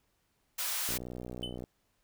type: high-pass noise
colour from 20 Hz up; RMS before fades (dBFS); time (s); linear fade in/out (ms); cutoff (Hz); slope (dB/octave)
white; -34; 0.58-0.98; 10; 770; 12
type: click train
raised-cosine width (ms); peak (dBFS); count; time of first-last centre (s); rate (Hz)
2; -28; 47; 0.89-1.639; 61.4
type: tone with exponential decay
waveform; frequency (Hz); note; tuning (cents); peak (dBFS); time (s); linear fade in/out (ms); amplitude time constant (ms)
triangle; 3028; F#7; +39; -30; 1.43-1.58; 2; 32
effects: pink hiss -75 dBFS RMS until 2.03 s